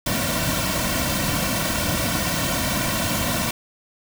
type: noise with comb filter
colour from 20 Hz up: pink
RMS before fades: -23 dBFS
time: 0.06-3.51 s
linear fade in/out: 5 ms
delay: 2.4 ms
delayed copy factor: -0.85
effects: none